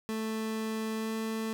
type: tone with pitch glide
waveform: 30% pulse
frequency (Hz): 220.2 to 221.7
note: A3 to A3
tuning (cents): +2 to +13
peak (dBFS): -29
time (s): 0.09-1.53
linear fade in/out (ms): 0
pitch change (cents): +11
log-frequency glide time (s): 0.96-1.13
effects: none